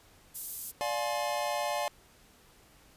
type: high-pass noise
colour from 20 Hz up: white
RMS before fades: -37 dBFS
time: 0.34-0.72 s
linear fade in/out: 20 ms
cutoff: 9800 Hz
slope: 12 dB/octave
type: chord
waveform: square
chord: D half-diminished seventh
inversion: none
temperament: just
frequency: 587.3 / 704.8 / 845.8 / 1057.2 Hz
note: D5 / F5 / Ab5 / C6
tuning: 0 / +16 / +31 / +18 cents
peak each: -35 / -36 / -36 / -40 dBFS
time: 0.81-1.88 s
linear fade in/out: 0 ms
effects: pink hiss -60 dBFS RMS until 2.96 s + resampled to 32000 Hz